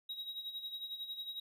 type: tone with tremolo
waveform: triangle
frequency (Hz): 3819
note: A#7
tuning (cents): +41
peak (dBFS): -37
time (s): 0.09-1.4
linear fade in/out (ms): 5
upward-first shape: sine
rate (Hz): 11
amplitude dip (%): 65
effects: none